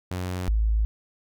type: tone pair in turn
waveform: sawtooth / sine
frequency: 91 / 54.11 Hz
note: F#2 / A1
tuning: -28 / -28 cents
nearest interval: major sixth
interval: 900 cents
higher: first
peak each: -24 / -19 dBFS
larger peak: second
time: 0.11-0.48 / 0.48-0.85 s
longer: neither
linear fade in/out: 0 ms
effects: none